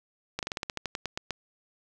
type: slowing click train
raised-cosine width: 0.2 ms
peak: -14 dBFS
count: 13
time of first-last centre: 0.39-1.307 s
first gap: 38 ms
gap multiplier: 1.12
effects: none